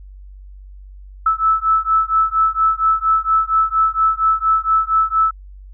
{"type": "beating tone pair", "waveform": "sine", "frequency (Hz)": [1308, 1312.3], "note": ["E6", "E6"], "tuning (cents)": [-14, -8], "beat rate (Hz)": 4.3, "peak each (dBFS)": -16, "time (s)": [1.26, 5.31], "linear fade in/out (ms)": 5, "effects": ["added 48 Hz sine -35 dBFS peak until 5.73 s"]}